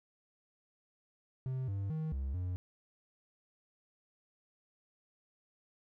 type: tone with pitch steps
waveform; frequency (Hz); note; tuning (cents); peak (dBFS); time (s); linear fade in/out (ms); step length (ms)
triangle; 130.1 / 98.7 / 157.4 / 67.4 / 90.5; C3 / G2 / D#3 / C#2 / F#2; -9 / +12 / +20 / -48 / -38; -32; 1.46-2.56; 0; 220
effects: none